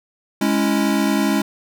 square chord, C# minor, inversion second, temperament equal, 207.7 / 277.2 / 329.6 Hz, G#3 / C#4 / E4, 0 / 0 / 0 cents, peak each -20 / -21 / -23 dBFS, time 0.41-1.42 s, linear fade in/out 5 ms, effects none

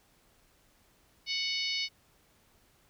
harmonic tone, 740 Hz, F#5, in tune, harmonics 3 / 4 / 5 / 6 / 7 / 8, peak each -36 / -37 / -38 / -35 / -39 / -47 dBFS, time 1.26-1.89 s, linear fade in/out 50 ms, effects pink hiss -66 dBFS RMS until 2.89 s

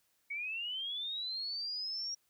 sine linear sweep, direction up, 2217 to 5650 Hz, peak -36 dBFS, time 0.3-2.15 s, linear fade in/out 10 ms, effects white hiss -75 dBFS RMS until 2.29 s

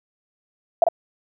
sine tone with echo, 671 Hz, E5, 31 cents sharp, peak -10 dBFS, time 0.82-0.84 s, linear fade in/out 2 ms, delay 46 ms, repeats 1, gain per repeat -4 dB, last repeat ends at 0.886 s, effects none

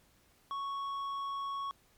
sine tone with tanh clipping, 1108.7 Hz, C#6, in tune, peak -36 dBFS, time 0.51-1.71 s, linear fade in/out 0 ms, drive 7 dB, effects pink hiss -67 dBFS RMS until 1.97 s + MP3 96 kbps

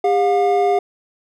triangle tone pair together, 401.6 / 714 Hz, G4 / F5, +42 / +38 cents, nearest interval minor seventh, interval 996 cents, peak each -14 dBFS, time 0.04-0.79 s, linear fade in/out 5 ms, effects none

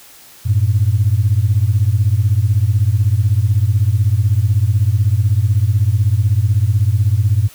sine beating tone pair, 95.7 / 111.7 Hz, G2 / A2, -41 / +27 cents, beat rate 16 Hz, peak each -13 dBFS, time 0.45-7.49 s, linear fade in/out 20 ms, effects tanh soft clip ceiling -3 dBFS + white hiss -42 dBFS RMS until 7.54 s

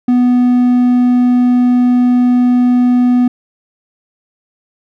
triangle tone, 246.9 Hz, B3, in tune, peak -5 dBFS, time 0.08-3.28 s, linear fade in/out 5 ms, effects none

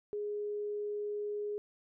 sine tone, 415.2 Hz, G#4, in tune, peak -34 dBFS, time 0.13-1.58 s, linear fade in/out 0 ms, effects none

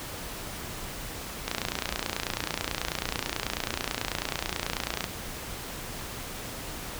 click train, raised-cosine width 0.2 ms, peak -10 dBFS, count 105, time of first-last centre 1.48-5.042 s, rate 29.2 Hz, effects pink hiss -38 dBFS RMS until 6.99 s

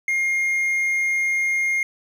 triangle tone, 2129 Hz, C7, 30 cents sharp, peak -17 dBFS, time 0.08-1.83 s, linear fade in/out 2 ms, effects 9-bit

